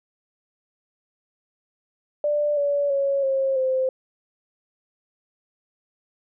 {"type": "tone with pitch steps", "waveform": "sine", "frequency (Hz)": [590, 571.9, 554.3, 537.3, 520.8], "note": ["D5", "D5", "C#5", "C5", "C5"], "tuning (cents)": [8, -46, 0, 46, -8], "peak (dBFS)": -19, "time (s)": [2.24, 3.89], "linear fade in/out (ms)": 2, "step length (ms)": 330, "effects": []}